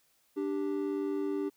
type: tone pair together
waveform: triangle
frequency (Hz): 293.7 / 392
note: D4 / G4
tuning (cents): 0 / 0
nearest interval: perfect fourth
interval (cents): 500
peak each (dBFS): -31 / -31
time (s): 0.36-1.5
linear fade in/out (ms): 20
effects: white hiss -70 dBFS RMS until 1.56 s